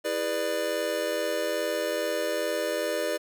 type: chord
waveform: square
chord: E dominant seventh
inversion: none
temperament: just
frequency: 329.6 / 412 / 494.4 / 593.3 Hz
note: E4 / G#4 / B4 / D5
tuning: 0 / -14 / +2 / +18 cents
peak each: -36 / -35 / -33 / -30 dBFS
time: 0.04-3.18 s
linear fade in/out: 20 ms
effects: none